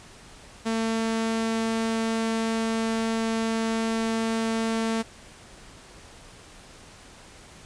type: tone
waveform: sawtooth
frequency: 225.1 Hz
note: A3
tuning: 40 cents sharp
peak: -20 dBFS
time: 0.65-5.03 s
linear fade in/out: 20 ms
effects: pink hiss -48 dBFS RMS until 7.65 s + resampled to 22050 Hz